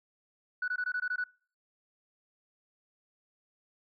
sine tone bursts, 1480 Hz, F#6, in tune, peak -28 dBFS, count 8, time 0.62-1.24 s, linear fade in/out 5 ms, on 60 ms, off 20 ms, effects noise-tail reverb RT60 0.4 s tail -24 dB re dry + tanh soft clip ceiling -25 dBFS

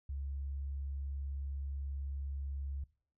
sine tone, 69.3 Hz, C#2, in tune, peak -37 dBFS, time 0.09-2.84 s, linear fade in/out 5 ms, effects noise-tail reverb RT60 0.5 s tail -21 dB re dry

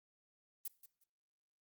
violet noise with echo, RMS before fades -41 dBFS, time 0.65-0.68 s, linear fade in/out 5 ms, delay 180 ms, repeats 2, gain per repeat -14 dB, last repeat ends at 1.04 s, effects noise-tail reverb RT60 0.4 s tail -20 dB re dry + Opus 24 kbps

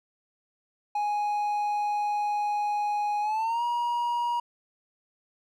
triangle tone with pitch glide, 830.6 to 954.1 Hz, G#5 to A#5, 0 to +40 cents, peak -23 dBFS, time 0.95-4.4 s, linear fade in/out 5 ms, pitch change +240 cents, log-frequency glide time 3.21-3.63 s, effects none

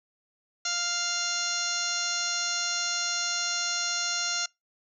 harmonic tone with a mistuned harmonic, 698.5 Hz, F5, in tune, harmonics 1 / 2 / 3 / 4 / 5 / 6 / 7 / 8 / 9 / 10, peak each -42 / -34 / -40 / -37 / -39 / -33 / -43 / -33 / -34 / -39 dBFS, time 0.65-4.46 s, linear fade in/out 5 ms, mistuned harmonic 9, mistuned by +29 cents, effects noise-tail reverb RT60 0.2 s tail -26 dB re dry

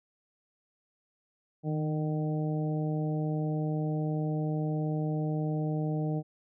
harmonic tone with a mistuned harmonic, 153.1 Hz, D#3, 28 cents flat, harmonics 1 / 2 / 3 / 4 / 5, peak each -29 / -35 / -39 / -41 / -43 dBFS, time 1.63-6.23 s, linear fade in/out 50 ms, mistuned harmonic 1, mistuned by +27 cents, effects none

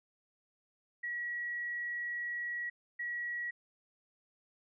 sine tone bursts at uneven times, 1920 Hz, B6, 49 cents flat, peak -35 dBFS, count 2, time 1.03-2.7 / 2.99-3.51 s, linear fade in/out 10 ms, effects none

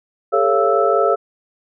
sine tone cluster, 404.7 / 449.4 / 556 / 685 / 1315 Hz, G#4 / A4 / C#5 / F5 / E6, -45 / +37 / +5 / -34 / -5 cents, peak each -19 dBFS, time 0.32-1.16 s, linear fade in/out 20 ms, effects none

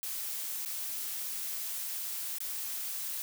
blue noise with dropouts, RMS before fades -37 dBFS, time 0.03-3.22 s, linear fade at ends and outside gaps 0 ms, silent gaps 0.65-0.659 / 2.384-2.404 s, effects none

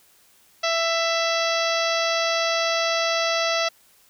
harmonic tone, 664 Hz, E5, 12 cents sharp, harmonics 1 / 2 / 3 / 4 / 5 / 6 / 7 / 8 / 9, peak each -24 / -27 / -29 / -30 / -31 / -32 / -32 / -33 / -34 dBFS, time 0.63-3.69 s, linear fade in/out 10 ms, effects white hiss -57 dBFS RMS until 4.09 s

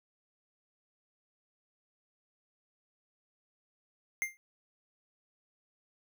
square tone with exponential decay, 2100 Hz, C7, 6 cents sharp, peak -27 dBFS, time 4.22-4.37 s, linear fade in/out 0 ms, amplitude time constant 32 ms, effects none

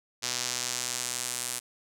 sawtooth tone with band-pass filter sweep, 123.7 Hz, B2, 3 cents sharp, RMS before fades -33 dBFS, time 0.22-1.6 s, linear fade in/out 20 ms, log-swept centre 5800 to 9100 Hz, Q 1.6, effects none

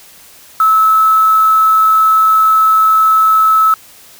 sine tone with quantisation, 1301 Hz, E6, 23 cents flat, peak -6 dBFS, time 0.6-3.74 s, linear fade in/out 2 ms, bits 4, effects white hiss -40 dBFS RMS until 4.19 s

